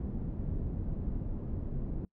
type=low-pass noise; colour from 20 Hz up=pink; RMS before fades=-35 dBFS; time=0-2.05 s; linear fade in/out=2 ms; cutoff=240 Hz; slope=12 dB/octave; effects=noise-tail reverb RT60 0.1 s tail -25 dB re dry